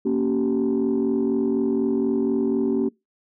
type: chord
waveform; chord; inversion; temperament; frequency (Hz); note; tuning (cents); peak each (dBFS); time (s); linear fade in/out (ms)
sine; G diminished; first; equal with one note detuned; 233.1 / 277.2 / 384.4; Bb3 / Db4 / G4; 0 / 0 / -34; -22; 0.05-2.89; 10
effects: noise-tail reverb RT60 0.2 s tail -24 dB re dry + tanh soft clip ceiling -14 dBFS